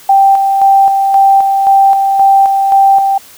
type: tone with tremolo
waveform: sine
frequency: 784 Hz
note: G5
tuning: in tune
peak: -3 dBFS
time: 0.09-3.18 s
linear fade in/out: 5 ms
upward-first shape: square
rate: 1.9 Hz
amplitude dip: 40%
effects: white hiss -37 dBFS RMS until 3.37 s